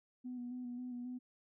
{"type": "tone with vibrato", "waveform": "sine", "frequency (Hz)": 246.9, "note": "B3", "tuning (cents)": 0, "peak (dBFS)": -40, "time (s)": [0.24, 1.19], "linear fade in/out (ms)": 20, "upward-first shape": "square", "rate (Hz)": 3.7, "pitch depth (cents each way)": 23, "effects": ["tanh soft clip ceiling -36 dBFS"]}